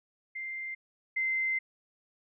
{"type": "tone pair in turn", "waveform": "sine", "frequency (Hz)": [2093, 2075], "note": ["C7", "C7"], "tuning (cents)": [0, -15], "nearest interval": "unison", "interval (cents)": 15, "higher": "first", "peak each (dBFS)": [-35, -27], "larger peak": "second", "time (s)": [[0.35, 0.75], [1.16, 1.59]], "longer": "second", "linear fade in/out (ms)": 10, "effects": []}